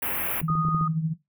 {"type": "band-stop noise", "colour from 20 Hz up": "white", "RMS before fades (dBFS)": -28, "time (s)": [0.02, 0.41], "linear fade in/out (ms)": 5, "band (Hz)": [2800, 11000], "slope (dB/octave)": 48}
{"type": "clicks", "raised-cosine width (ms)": 3, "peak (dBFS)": -24, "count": 7, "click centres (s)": [0.416, 0.501, 0.553, 0.651, 0.686, 0.747, 0.811]}
{"type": "tone with tremolo", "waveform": "sine", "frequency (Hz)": 160, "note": "D#3", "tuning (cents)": 49, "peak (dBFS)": -20, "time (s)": [0.42, 1.14], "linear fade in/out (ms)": 20, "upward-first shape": "triangle", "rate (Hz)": 13, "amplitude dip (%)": 75}
{"type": "tone", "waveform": "sine", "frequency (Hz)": 1239, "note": "D#6", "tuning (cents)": -8, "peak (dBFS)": -25, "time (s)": [0.48, 0.88], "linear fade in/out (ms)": 5}
{"effects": ["noise-tail reverb RT60 0.2 s tail -17 dB re dry"]}